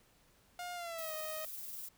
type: tone with pitch glide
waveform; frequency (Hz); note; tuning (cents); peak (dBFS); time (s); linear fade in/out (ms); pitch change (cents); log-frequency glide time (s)
sawtooth; 710 to 625.3; F5 to D#5; +28 to +8; -37; 0.59-1.45; 2; -220; 0.74-1.13
type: noise with tremolo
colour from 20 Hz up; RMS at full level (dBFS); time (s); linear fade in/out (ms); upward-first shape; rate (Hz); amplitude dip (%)
violet; -44; 0.98-1.89; 10; square; 20; 25
effects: pink hiss -68 dBFS RMS until 1.97 s